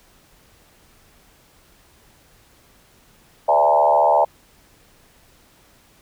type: tone with frequency modulation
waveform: sine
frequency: 746 Hz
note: F#5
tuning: 14 cents sharp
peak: -12 dBFS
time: 3.48-4.25 s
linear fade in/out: 10 ms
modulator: 74.4 Hz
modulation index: 2.6
effects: pink hiss -54 dBFS RMS until 6.01 s